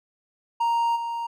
triangle tone with level steps, 932.3 Hz, A#5, in tune, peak -18 / -25 dBFS, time 0.6-1.27 s, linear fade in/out 10 ms, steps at 0.95 s, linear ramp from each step 20 ms, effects none

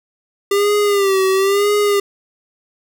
square tone with vibrato, 397 Hz, G4, 22 cents sharp, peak -13 dBFS, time 0.51-2 s, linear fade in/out 5 ms, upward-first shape sine, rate 1 Hz, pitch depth 75 cents each way, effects none

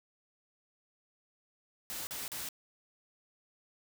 white noise bursts, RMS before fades -40 dBFS, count 3, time 1.9-2.488 s, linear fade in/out 0 ms, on 170 ms, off 39 ms, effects none

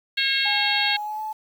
harmonic tone, 542 Hz, C#5, 39 cents flat, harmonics 3 / 4 / 5 / 6 / 7 / 8, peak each -27 / -27 / -27 / -27 / -27 / -27 dBFS, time 0.17-0.97 s, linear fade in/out 10 ms
sine tone with pitch glide, 830.6 to 864.4 Hz, G#5 to A5, 0 to -31 cents, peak -27 dBFS, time 0.45-1.33 s, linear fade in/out 10 ms, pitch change +69 cents, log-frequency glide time 0.95-1.22 s
effects 8-bit

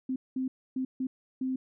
sine tone bursts at uneven times, 260 Hz, C4, 11 cents flat, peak -28 dBFS, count 5, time 0.09-0.16 / 0.36-0.48 / 0.76-0.85 / 1-1.07 / 1.41-1.56 s, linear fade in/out 5 ms, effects none

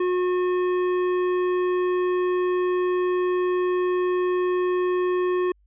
sine tone with tanh clipping, 362 Hz, F#4, 38 cents flat, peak -22 dBFS, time 0-5.52 s, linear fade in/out 5 ms, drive 14 dB, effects added 50 Hz sine -57 dBFS peak until 5.66 s + resampled to 8000 Hz

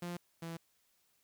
sawtooth tone pair in turn, 174.61 / 166.09 Hz, F3 / E3, 0 / +13 cents, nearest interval minor second, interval 87 cents, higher first, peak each -35 / -37 dBFS, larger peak first, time 0.02-0.17 / 0.42-0.57 s, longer neither, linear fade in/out 5 ms, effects white hiss -74 dBFS RMS until 1.23 s

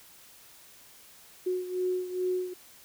sine beating tone pair, 365.2 / 367.6 Hz, F#4 / F#4, -23 / -11 cents, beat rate 2.4 Hz, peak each -29 / -34 dBFS, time 1.46-2.54 s, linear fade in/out 10 ms, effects white hiss -54 dBFS RMS until 2.84 s

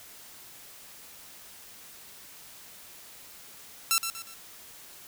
5% pulse tone with echo, 1344 Hz, E6, 33 cents sharp, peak -10 dBFS, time 3.91-3.98 s, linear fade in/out 0 ms, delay 120 ms, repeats 3, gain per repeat -8 dB, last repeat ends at 4.34 s, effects white hiss -49 dBFS RMS until 5.07 s

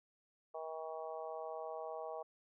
harmonic tone, 159.7 Hz, D#3, 45 cents sharp, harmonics 3 / 4 / 5 / 6 / 7, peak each -47 / -45 / -48 / -54 / -52 dBFS, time 0.54-2.23 s, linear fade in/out 10 ms, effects none

